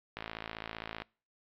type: click train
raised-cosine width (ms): 0.3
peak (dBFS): -22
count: 48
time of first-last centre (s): 0.17-1.02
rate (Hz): 55.3
effects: noise-tail reverb RT60 0.4 s tail -25 dB re dry + low-pass 4000 Hz 12 dB/octave